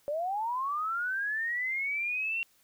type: linear sweep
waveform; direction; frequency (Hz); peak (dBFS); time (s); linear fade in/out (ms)
sine; up; 561 to 2751; -29; 0.08-2.43; 0
effects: white hiss -66 dBFS RMS until 2.63 s